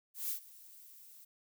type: noise with ADSR envelope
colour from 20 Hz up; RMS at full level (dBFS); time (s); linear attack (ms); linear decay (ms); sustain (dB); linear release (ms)
violet; -35; 0.14-1.25; 160; 96; -21; 10
effects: none